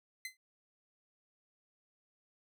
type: tone with exponential decay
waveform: sawtooth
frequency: 2050 Hz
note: C7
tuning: 36 cents flat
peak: -33 dBFS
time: 0.25-0.37 s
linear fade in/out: 2 ms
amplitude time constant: 24 ms
effects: none